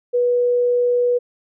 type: tone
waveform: sine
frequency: 488 Hz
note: B4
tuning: 21 cents flat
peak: -14 dBFS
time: 0.13-1.19 s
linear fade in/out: 20 ms
effects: none